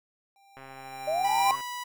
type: tone with exponential growth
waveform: square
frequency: 791 Hz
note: G5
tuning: 15 cents sharp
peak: -21 dBFS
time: 0.36-1.51 s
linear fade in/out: 1 ms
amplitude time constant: 250 ms
type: click train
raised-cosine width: 0.5 ms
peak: -31 dBFS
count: 140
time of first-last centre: 0.57-1.607 s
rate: 134 Hz
type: linear sweep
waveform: sine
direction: up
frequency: 595 to 1108.7 Hz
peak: -25 dBFS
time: 1.07-1.56 s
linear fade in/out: 10 ms
type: tone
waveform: sawtooth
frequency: 982 Hz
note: B5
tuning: 10 cents flat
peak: -30 dBFS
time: 1.24-1.84 s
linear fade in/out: 10 ms
effects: none

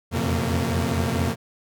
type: tone cluster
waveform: sawtooth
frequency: 84.5 / 89 / 121.4 / 135.1 / 228.9 Hz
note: E2 / F2 / B2 / C#3 / A#3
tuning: +43 / +33 / -29 / -44 / -31 cents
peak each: -24 / -23 / -26 / -25 / -23 dBFS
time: 0.11-1.36 s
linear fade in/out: 50 ms
effects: none

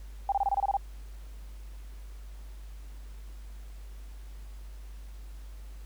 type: tone bursts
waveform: sine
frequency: 796 Hz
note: G5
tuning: 26 cents sharp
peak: -23 dBFS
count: 9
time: 0.29-0.769 s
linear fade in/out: 2 ms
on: 31 ms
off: 25 ms
effects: added 50 Hz sine -41 dBFS peak until 5.85 s + pink hiss -59 dBFS RMS until 5.85 s

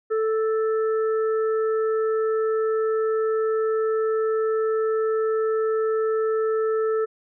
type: harmonic tone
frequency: 440 Hz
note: A4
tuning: in tune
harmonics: 1 / 3 / 4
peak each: -20 / -31 / -41 dBFS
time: 0.1-7.06 s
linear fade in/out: 20 ms
effects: none

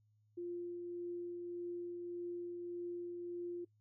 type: tone with tremolo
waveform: sine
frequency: 349.2 Hz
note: F4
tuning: in tune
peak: -39 dBFS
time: 0.37-3.65 s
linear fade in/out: 10 ms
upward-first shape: triangle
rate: 1.7 Hz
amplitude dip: 30%
effects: noise-tail reverb RT60 0.1 s tail -21 dB re dry + added 106 Hz sine -70 dBFS peak until 3.8 s

